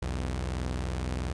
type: tone pair together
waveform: sawtooth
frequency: 62.9 / 84.62 Hz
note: B1 / E2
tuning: +32 / +46 cents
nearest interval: perfect fourth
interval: 514 cents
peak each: -27 / -32 dBFS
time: 0.02-1.33 s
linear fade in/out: 5 ms
effects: resampled to 22050 Hz + 11-bit